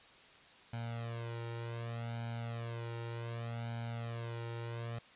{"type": "tone with flanger", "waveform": "sawtooth", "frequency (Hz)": 116.54, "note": "A#2", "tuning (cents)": 0, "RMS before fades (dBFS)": -41, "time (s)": [0.73, 4.99], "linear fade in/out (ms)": 5, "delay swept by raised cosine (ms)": [1.3, 2.16], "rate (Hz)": 0.66, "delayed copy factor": 0.95, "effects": ["white hiss -59 dBFS RMS until 5.15 s", "resampled to 8000 Hz"]}